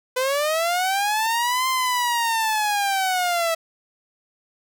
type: linear two-way sweep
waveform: sawtooth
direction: up then down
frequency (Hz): 500 to 1046.5 to 651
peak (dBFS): -16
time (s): 0.16-3.55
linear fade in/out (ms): 10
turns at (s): 1.68
effects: none